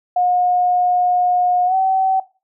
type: tone with pitch glide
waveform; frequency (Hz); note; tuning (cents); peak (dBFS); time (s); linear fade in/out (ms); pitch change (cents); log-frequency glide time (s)
sine; 720 to 762.8; F#5 to G5; -47 to -47; -13; 0.16-2.2; 5; +100; 1.66-1.75
effects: noise-tail reverb RT60 0.3 s tail -18 dB re dry